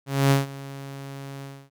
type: tone with ADSR envelope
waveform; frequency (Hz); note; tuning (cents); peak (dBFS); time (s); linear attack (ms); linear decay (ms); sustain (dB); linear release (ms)
sawtooth; 137.8; C#3; -10; -11; 0.06-1.7; 250; 150; -20; 270
effects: none